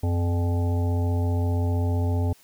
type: harmonic tone with a mistuned harmonic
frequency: 85.7 Hz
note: F2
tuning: 32 cents flat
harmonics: 1 / 3 / 5 / 7 / 9 / 10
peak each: -21 / -31 / -35 / -38 / -40 / -41 dBFS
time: 0.03-2.33 s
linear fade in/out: 5 ms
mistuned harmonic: 1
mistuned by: +100 cents
effects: white hiss -56 dBFS RMS until 2.43 s